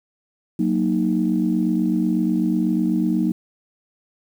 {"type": "chord", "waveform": "sine", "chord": "D# minor", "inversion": "first", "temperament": "equal", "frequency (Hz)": [185, 233.1, 311.1], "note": ["F#3", "A#3", "D#4"], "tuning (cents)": [0, 0, 0], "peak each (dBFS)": -21, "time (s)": [0.59, 3.32], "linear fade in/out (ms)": 5, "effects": ["tanh soft clip ceiling -8 dBFS", "8-bit"]}